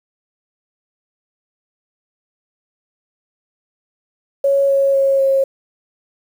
sine tone with pitch steps, 554.4 / 549.9 / 545.5 / 541.1 Hz, C#5 / C#5 / C#5 / C#5, 0 / -14 / -28 / -42 cents, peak -11 dBFS, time 4.44-5.44 s, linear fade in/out 5 ms, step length 250 ms, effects 7-bit

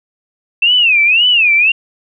sine tone with vibrato, 2637 Hz, E7, in tune, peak -7 dBFS, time 0.62-1.72 s, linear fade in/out 5 ms, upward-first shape sine, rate 1.9 Hz, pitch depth 220 cents each way, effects none

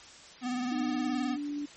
square tone with vibrato, 249.2 Hz, B3, 16 cents sharp, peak -31 dBFS, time 0.41-1.38 s, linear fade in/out 50 ms, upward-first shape sine, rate 19 Hz, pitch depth 45 cents each way
sine tone with pitch glide, 302.7 to 290.7 Hz, D#4 to D4, -48 to -18 cents, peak -32 dBFS, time 0.71-1.66 s, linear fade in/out 10 ms, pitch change -70 cents, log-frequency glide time 1.08-1.17 s
effects white hiss -51 dBFS RMS until 1.76 s + MP3 32 kbps

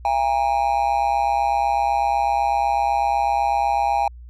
triangle tone with amplitude modulation, 810 Hz, G#5, 43 cents flat, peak -11 dBFS, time 0.05-4.08 s, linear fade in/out 2 ms, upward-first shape sine, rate 128 Hz, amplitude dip 95%, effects added 60 Hz sine -37 dBFS peak until 4.29 s

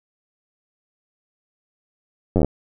slowing click train, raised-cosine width 2 ms, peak -5 dBFS, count 8, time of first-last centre 2.36-2.447 s, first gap 10 ms, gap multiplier 1.07, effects none

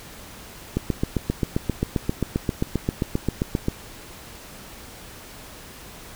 click train, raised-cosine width 3 ms, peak -8 dBFS, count 23, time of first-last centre 0.77-3.684 s, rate 7.55 Hz, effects pink hiss -42 dBFS RMS until 6.15 s

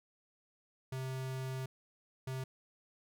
square tone bursts at uneven times, 131.1 Hz, C3, 4 cents sharp, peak -38 dBFS, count 2, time 0.92-1.66 / 2.27-2.44 s, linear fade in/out 5 ms, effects none

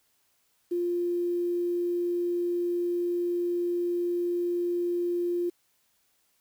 sine tone with quantisation, 349.6 Hz, F4, 2 cents sharp, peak -25 dBFS, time 0.71-5.5 s, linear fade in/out 10 ms, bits 9, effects white hiss -70 dBFS RMS until 6.4 s

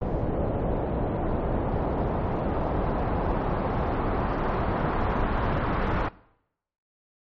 pink noise with low-pass filter sweep, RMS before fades -26 dBFS, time 0.01-6.09 s, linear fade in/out 10 ms, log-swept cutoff 580 to 1300 Hz, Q 1.2, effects noise-tail reverb RT60 0.8 s tail -21 dB re dry + MP3 32 kbps

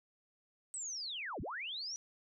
sine linear two-way sweep, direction down then up, 8200 to 34.07 to 5950 Hz, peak -39 dBFS, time 0.74-1.96 s, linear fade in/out 0 ms, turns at 1.41 s, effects none

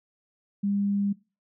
sine tone, 201 Hz, G3, 44 cents sharp, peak -23 dBFS, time 0.63-1.13 s, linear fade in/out 10 ms, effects noise-tail reverb RT60 0.3 s tail -21 dB re dry

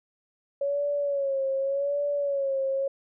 sine tone with vibrato, 557 Hz, C#5, 8 cents sharp, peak -24 dBFS, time 0.61-2.88 s, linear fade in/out 5 ms, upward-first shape sine, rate 0.86 Hz, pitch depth 61 cents each way, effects none

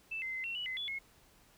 sine tone with pitch steps, 2646 / 2069 / 2057 / 2723 / 2944 / 2043 / 3427 / 2168 Hz, E7 / C7 / C7 / F7 / F#7 / C7 / A7 / C#7, +6 / -20 / -30 / -44 / -9 / -42 / -46 / -39 cents, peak -36 dBFS, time 0.11-0.99 s, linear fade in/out 10 ms, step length 110 ms, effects pink hiss -64 dBFS RMS until 1.57 s

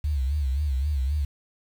sine tone with vibrato, 69.8 Hz, C#2, 13 cents sharp, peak -22 dBFS, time 0.04-1.25 s, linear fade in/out 5 ms, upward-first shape sine, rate 3.8 Hz, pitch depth 140 cents each way, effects 8-bit

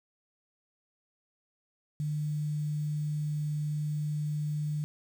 sine tone with quantisation, 150.1 Hz, D3, 38 cents sharp, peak -29 dBFS, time 2-4.84 s, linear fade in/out 0 ms, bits 9, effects none

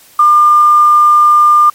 sine tone with quantisation, 1200 Hz, D6, 37 cents sharp, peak -3 dBFS, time 0.19-1.7 s, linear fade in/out 5 ms, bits 5, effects white hiss -42 dBFS RMS until 1.74 s + MP3 64 kbps

